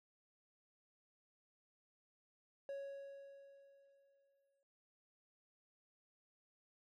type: tone with exponential decay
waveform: triangle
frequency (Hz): 554.4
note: C#5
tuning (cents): 0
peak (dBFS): -40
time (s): 2.69-4.63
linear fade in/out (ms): 1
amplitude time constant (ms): 420
effects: none